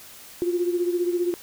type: beating tone pair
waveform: sine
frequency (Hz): 349.2 / 364.2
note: F4 / F#4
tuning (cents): 0 / -27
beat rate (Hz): 15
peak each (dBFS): -22 / -28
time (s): 0.42-1.34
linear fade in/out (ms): 0
effects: white hiss -45 dBFS RMS until 1.42 s